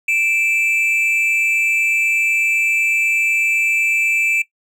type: tone pair together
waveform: triangle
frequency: 2349 / 2621 Hz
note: D7 / E7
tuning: 0 / -11 cents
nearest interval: major second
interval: 189 cents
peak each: -16 / -16 dBFS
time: 0.08-4.42 s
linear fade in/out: 5 ms
effects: noise-tail reverb RT60 0.1 s tail -17 dB re dry